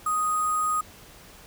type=tone with sample-and-hold; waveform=sine; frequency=1244.5 Hz; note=D#6; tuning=in tune; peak=-22 dBFS; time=0.06-0.81 s; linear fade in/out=5 ms; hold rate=8820 Hz; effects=pink hiss -49 dBFS RMS until 1.46 s